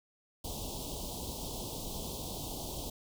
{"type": "band-stop noise", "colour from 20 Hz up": "pink", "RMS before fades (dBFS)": -40, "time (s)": [0.44, 2.9], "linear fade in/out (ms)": 5, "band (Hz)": [960, 3100], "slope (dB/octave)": 48, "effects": []}